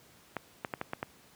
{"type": "clicks", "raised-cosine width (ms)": 0.5, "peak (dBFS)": -18, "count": 6, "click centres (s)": [0.367, 0.648, 0.738, 0.814, 0.934, 1.029], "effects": ["pink hiss -59 dBFS RMS until 1.35 s", "high-pass 100 Hz 12 dB/octave"]}